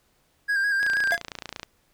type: tone with vibrato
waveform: triangle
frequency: 1619 Hz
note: G#6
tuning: 45 cents flat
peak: -19 dBFS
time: 0.48-1.17 s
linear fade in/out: 20 ms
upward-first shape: square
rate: 6.3 Hz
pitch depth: 36 cents each way
type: click train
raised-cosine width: 0.2 ms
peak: -16 dBFS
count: 24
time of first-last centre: 0.83-1.631 s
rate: 28.7 Hz
type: tone with exponential decay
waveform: square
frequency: 687 Hz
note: F5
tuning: 29 cents flat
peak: -21 dBFS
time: 1.12-1.22 s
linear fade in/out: 1 ms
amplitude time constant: 21 ms
effects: pink hiss -66 dBFS RMS until 1.93 s